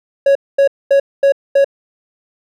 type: tone bursts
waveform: triangle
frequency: 554.4 Hz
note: C#5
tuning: in tune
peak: -5 dBFS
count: 5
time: 0.26-1.645 s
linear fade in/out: 5 ms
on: 93 ms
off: 230 ms
effects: none